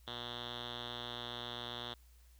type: tone with low-pass filter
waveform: 5% pulse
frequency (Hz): 120.5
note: B2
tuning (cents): -42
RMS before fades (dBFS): -44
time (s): 0.07-1.94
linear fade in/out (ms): 5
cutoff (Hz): 3500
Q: 6.9
effects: added 60 Hz sine -59 dBFS peak until 2.39 s + white hiss -70 dBFS RMS until 2.39 s